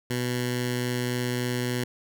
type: tone with notch filter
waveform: 10% pulse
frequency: 123.47 Hz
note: B2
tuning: in tune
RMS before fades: -28 dBFS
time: 0.1-1.84 s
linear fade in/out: 5 ms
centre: 690 Hz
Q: 1
effects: none